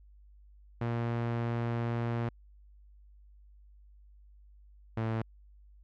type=tone pair in turn; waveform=sawtooth; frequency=117.5 / 112.45 Hz; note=A#2 / A2; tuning=+14 / +38 cents; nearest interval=minor second; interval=76 cents; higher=first; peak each=-26 dBFS; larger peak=neither; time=0.81-2.29 / 4.97-5.22 s; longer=first; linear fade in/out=5 ms; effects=added 50 Hz sine -54 dBFS peak until 5.83 s + low-pass 2000 Hz 12 dB/octave